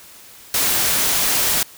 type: noise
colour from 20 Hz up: white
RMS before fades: -18 dBFS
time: 0.54-1.63 s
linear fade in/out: 2 ms
effects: white hiss -43 dBFS RMS until 1.77 s